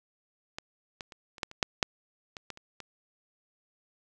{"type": "clicks", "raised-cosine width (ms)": 0.2, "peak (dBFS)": [-19, -21, -29, -30, -12, -28, -7, -6, -23, -21, -30, -25], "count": 12, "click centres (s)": [0.585, 1.008, 1.122, 1.382, 1.432, 1.514, 1.628, 1.828, 2.368, 2.503, 2.574, 2.803], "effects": []}